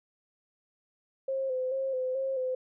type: tone with vibrato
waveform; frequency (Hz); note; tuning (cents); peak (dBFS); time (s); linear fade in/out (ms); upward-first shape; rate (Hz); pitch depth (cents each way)
sine; 523.3; C5; 0; -28; 1.28-2.55; 5; square; 2.3; 37
effects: none